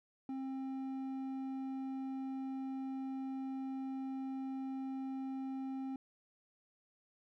sine tone with hard clipping, 266 Hz, C4, 29 cents sharp, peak -40 dBFS, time 0.29-5.96 s, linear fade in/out 2 ms, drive 6 dB, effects none

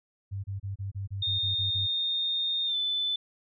sine tone bursts, 98.4 Hz, G2, 7 cents sharp, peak -31 dBFS, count 10, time 0.31-1.871 s, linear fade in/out 20 ms, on 130 ms, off 29 ms
sine tone with pitch glide, 3664 to 3511 Hz, A#7 to A7, -31 to -4 cents, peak -26 dBFS, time 1.22-3.16 s, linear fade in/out 5 ms, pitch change -73 cents, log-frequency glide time 2.66-2.76 s
effects none

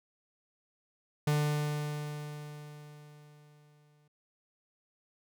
45% pulse tone with exponential decay, 148.7 Hz, D3, 22 cents sharp, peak -25 dBFS, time 1.27-4.08 s, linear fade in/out 5 ms, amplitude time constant 610 ms, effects none

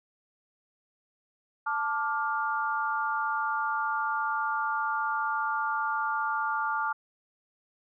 sine chord, D minor, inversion second, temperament just, 881 / 1174.7 / 1409.6 Hz, A5 / D6 / F6, +2 / 0 / +16 cents, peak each -31 dBFS, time 1.66-6.93 s, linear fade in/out 10 ms, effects none

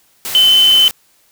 sine tone in noise, 3051 Hz, G7, 48 cents flat, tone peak -6 dBFS, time 0.35-0.88 s, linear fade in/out 0 ms, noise white, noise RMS -23 dBFS, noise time 0.25-0.91 s, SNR +14 dB, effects white hiss -54 dBFS RMS until 1.31 s

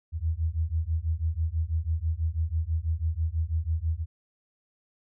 sine beating tone pair, 78 / 84.1 Hz, D#2 / E2, +5 / +35 cents, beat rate 6.1 Hz, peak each -28 dBFS, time 0.12-4.06 s, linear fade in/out 50 ms, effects none

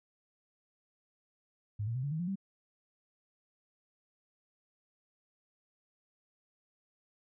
sine tone with pitch steps, 104.2 / 115.62 / 128.29 / 142.34 / 157.94 / 175.24 / 194.44 Hz, G#2 / A#2 / C3 / C#3 / D#3 / F3 / G3, +6 / -14 / -34 / +46 / +26 / +6 / -14 cents, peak -32 dBFS, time 1.79-2.357 s, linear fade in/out 10 ms, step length 81 ms, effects none

